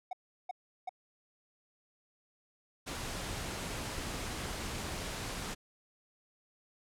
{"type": "tone bursts", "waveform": "triangle", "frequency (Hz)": 740, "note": "F#5", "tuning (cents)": 0, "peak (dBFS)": -33, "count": 3, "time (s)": [0.11, 0.893], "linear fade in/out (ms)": 5, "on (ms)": 21, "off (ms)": 360}
{"type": "noise", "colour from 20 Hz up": "pink", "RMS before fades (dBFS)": -39, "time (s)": [2.86, 5.55], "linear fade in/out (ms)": 20}
{"effects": ["low-pass 10000 Hz 12 dB/octave"]}